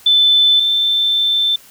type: tone pair in turn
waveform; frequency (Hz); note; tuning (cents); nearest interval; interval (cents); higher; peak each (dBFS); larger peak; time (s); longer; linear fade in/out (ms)
sine; 3520 / 3547; A7 / A7; 0 / +13; unison; 13; second; -8 / -12; first; 0.06-0.6 / 0.6-1.56; second; 5
effects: white hiss -44 dBFS RMS until 1.7 s